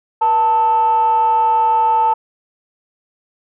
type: tone with frequency modulation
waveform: sine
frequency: 887 Hz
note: A5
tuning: 14 cents sharp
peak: -10 dBFS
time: 0.21-2.14 s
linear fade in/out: 10 ms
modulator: 406 Hz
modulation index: 0.31
effects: tanh soft clip ceiling -6 dBFS